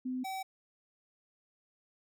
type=tone pair in turn; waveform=sine / square; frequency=255.2 / 764.7 Hz; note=C4 / G5; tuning=-43 / -43 cents; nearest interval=octave + perfect fifth; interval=1900 cents; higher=second; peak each=-33 / -37 dBFS; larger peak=first; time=0.05-0.24 / 0.24-0.43 s; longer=neither; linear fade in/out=10 ms; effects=none